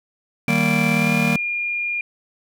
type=chord; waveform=square; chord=Eb major; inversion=none; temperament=just; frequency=155.56 / 194.45 / 233.3 Hz; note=Eb3 / G3 / Bb3; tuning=0 / -14 / +2 cents; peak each=-23 / -23 / -22 dBFS; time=0.48-1.36 s; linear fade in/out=2 ms
type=tone with pitch glide; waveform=sine; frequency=2349 to 2415 Hz; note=D7 to D7; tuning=0 to +48 cents; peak=-21 dBFS; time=0.48-2.01 s; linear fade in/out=2 ms; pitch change=+48 cents; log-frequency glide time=0.94-1.13 s
effects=none